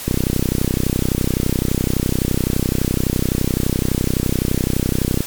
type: click train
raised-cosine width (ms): 3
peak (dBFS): -4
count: 164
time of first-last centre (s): 0.08-5.206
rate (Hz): 31.8
effects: white hiss -30 dBFS RMS until 5.26 s + MP3 96 kbps